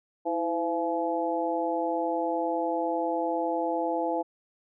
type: harmonic tone with a mistuned harmonic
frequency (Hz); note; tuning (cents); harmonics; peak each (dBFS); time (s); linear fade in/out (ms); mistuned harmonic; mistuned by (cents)
170; F3; -46; 2 / 3 / 4 / 5; -31 / -31 / -31 / -31; 0.25-4.23; 20; 2; -63
effects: none